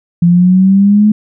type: exponential sweep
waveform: sine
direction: up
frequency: 170.3 to 214.6 Hz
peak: -4 dBFS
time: 0.22-1.12 s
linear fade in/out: 5 ms
effects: none